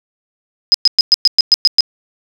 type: tone bursts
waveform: sine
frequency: 5040 Hz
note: D#8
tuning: 21 cents sharp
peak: -4 dBFS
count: 9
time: 0.72-1.807 s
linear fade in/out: 0 ms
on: 23 ms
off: 110 ms
effects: none